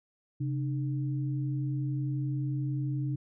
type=tone pair together; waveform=sine; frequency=134.48 / 301.9 Hz; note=C3 / D4; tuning=+48 / +48 cents; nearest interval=octave + major second; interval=1400 cents; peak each=-29 / -37 dBFS; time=0.4-3.16 s; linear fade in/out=10 ms; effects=none